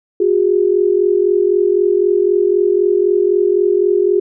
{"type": "tone pair together", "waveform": "sine", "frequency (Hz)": [362.1, 406], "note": ["F#4", "G#4"], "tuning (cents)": [-37, -39], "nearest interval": "major second", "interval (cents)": 198, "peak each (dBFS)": -13, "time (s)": [0.2, 4.2], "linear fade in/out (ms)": 5, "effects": []}